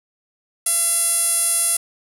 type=tone with band-pass filter; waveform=sawtooth; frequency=678 Hz; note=E5; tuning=49 cents sharp; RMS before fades=-19 dBFS; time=0.66-1.77 s; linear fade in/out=5 ms; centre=10000 Hz; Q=7.1; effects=none